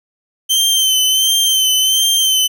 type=tone with vibrato; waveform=sawtooth; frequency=3100 Hz; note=G7; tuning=20 cents flat; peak=-8 dBFS; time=0.49-2.48 s; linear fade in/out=20 ms; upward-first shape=sine; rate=1.4 Hz; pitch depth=39 cents each way; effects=none